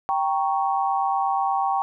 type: chord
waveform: sine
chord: G diminished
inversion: none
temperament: equal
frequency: 784 / 932.3 / 1108.7 Hz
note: G5 / Bb5 / Db6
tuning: 0 / 0 / 0 cents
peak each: -22 / -27 / -26 dBFS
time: 0.09-1.82 s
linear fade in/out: 0 ms
effects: none